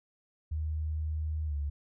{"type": "tone with pitch glide", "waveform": "sine", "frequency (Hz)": [77.6, 71.99], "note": ["D#2", "D2"], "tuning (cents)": [-4, -34], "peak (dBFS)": -30, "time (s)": [0.51, 1.7], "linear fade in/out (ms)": 10, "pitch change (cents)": -130, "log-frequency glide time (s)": [1.46, 1.55], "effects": []}